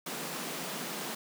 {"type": "high-pass noise", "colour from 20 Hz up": "pink", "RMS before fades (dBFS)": -38, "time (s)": [0.06, 1.15], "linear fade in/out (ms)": 5, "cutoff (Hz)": 150, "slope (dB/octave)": 96, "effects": []}